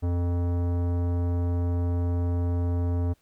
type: tone with tanh clipping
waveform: sine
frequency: 87.31 Hz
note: F2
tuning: in tune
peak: -25 dBFS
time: 0.02-3.14 s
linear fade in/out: 20 ms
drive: 17 dB
effects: pink hiss -67 dBFS RMS until 3.21 s